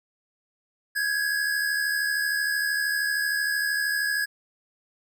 square tone pair together, 1604 / 1677 Hz, G6 / G#6, +39 / +16 cents, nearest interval minor second, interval 77 cents, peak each -32 / -25 dBFS, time 0.95-4.26 s, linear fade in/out 20 ms, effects none

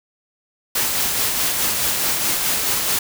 white noise with tremolo, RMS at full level -19 dBFS, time 0.75-2.99 s, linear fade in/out 5 ms, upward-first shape sine, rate 4.7 Hz, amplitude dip 30%, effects none

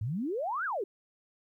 sine exponential two-way sweep, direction up then down, 97 to 1661.2 to 355.8 Hz, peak -30 dBFS, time 0.01-0.84 s, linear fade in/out 5 ms, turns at 0.65 s, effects 12-bit

